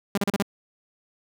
sawtooth tone bursts, 200.7 Hz, G3, 41 cents sharp, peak -17 dBFS, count 5, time 0.15-0.425 s, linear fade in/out 2 ms, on 27 ms, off 35 ms, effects none

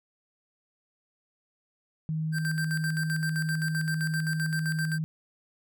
sine tone, 157.6 Hz, D#3, 23 cents sharp, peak -27 dBFS, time 2.09-5.04 s, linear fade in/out 0 ms
square tone with tremolo, 1568 Hz, G6, in tune, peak -30 dBFS, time 2.32-4.99 s, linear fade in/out 50 ms, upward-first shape square, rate 7.7 Hz, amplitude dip 70%
effects none

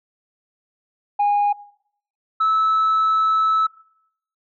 sine tone pair in turn, 820 / 1304.8 Hz, G#5 / E6, -22 / -18 cents, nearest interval minor sixth, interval 804 cents, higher second, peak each -13 dBFS, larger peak neither, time 1.19-1.53 / 2.4-3.67 s, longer second, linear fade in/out 10 ms, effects noise-tail reverb RT60 0.7 s tail -22 dB re dry + tanh soft clip ceiling -13 dBFS

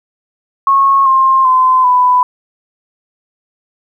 sine tone with pitch steps, 1094 / 1060.4 / 1027.8 / 996.3 Hz, C#6 / C6 / C6 / B5, -23 / +23 / -31 / +15 cents, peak -6 dBFS, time 0.67-2.23 s, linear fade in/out 2 ms, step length 390 ms, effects 8-bit

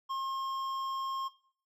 sine tone with hard clipping, 1071 Hz, C6, 40 cents sharp, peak -34 dBFS, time 0.09-1.29 s, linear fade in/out 20 ms, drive 9 dB, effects noise-tail reverb RT60 0.5 s tail -17 dB re dry

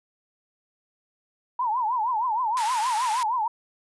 sine tone with vibrato, 935 Hz, A#5, 5 cents sharp, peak -22 dBFS, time 1.59-3.48 s, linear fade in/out 5 ms, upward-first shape triangle, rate 6.4 Hz, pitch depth 210 cents each way
pink high-pass noise, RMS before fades -34 dBFS, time 2.57-3.23 s, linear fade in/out 0 ms, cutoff 1100 Hz, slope 24 dB/octave
effects resampled to 24000 Hz

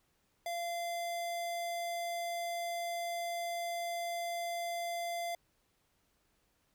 square tone, 688 Hz, F5, 26 cents flat, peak -36 dBFS, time 0.46-5.35 s, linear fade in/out 2 ms, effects pink hiss -75 dBFS RMS until 6.74 s

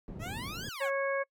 white low-pass noise, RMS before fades -42 dBFS, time 0.08-0.69 s, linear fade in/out 0 ms, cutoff 220 Hz, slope 12 dB/octave
15% pulse exponential two-way sweep, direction up then down, 613 to 1712 to 613 Hz, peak -33 dBFS, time 0.19-0.91 s, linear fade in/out 50 ms, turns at 0.67 s
harmonic tone, 550 Hz, C#5, 14 cents flat, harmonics 1 / 2 / 3 / 4, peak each -30 / -37 / -36 / -39 dBFS, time 0.8-1.24 s, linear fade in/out 20 ms
effects noise-tail reverb RT60 0.1 s tail -26 dB re dry

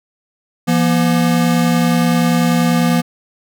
square tone pair together, 169.8 / 240.1 Hz, F3 / B3, -48 / -49 cents, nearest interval tritone, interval 599 cents, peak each -15 dBFS, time 0.67-3.02 s, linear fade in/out 20 ms, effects none

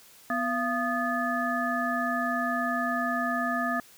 harmonic tone with a mistuned harmonic, 246.9 Hz, B3, in tune, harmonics 1 / 3 / 5 / 7, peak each -31 / -31 / -31 / -31 dBFS, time 0.3-3.8 s, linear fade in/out 2 ms, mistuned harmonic 3, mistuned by -140 cents, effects white hiss -54 dBFS RMS until 3.97 s

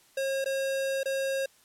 square tone with dropouts, 540 Hz, C#5, 45 cents flat, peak -28 dBFS, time 0.17-1.46 s, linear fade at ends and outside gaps 5 ms, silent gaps 0.444-0.458 / 1.033-1.056 s, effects white hiss -61 dBFS RMS until 1.64 s + low-pass 12000 Hz 12 dB/octave

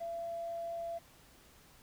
triangle tone, 676 Hz, E5, 43 cents sharp, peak -33 dBFS, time 0-0.99 s, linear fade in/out 20 ms, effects tanh soft clip ceiling -35 dBFS + pink hiss -61 dBFS RMS until 1.82 s

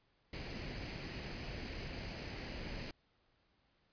pink noise with comb filter, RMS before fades -44 dBFS, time 0.33-2.91 s, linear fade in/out 2 ms, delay 0.42 ms, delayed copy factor +0.5, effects pink hiss -75 dBFS RMS until 3.92 s + resampled to 11025 Hz

